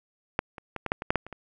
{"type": "clicks", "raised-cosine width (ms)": 0.5, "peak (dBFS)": [-8, -25, -18, -15, -8, -18, -7, -9, -26, -24], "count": 10, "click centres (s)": [0.391, 0.582, 0.763, 0.863, 0.919, 1.021, 1.105, 1.157, 1.266, 1.327], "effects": []}